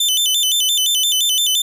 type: tone with vibrato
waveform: sawtooth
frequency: 3279 Hz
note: G#7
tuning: 23 cents flat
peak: -11 dBFS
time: 0-1.62 s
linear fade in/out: 5 ms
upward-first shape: square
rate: 5.8 Hz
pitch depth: 140 cents each way
effects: none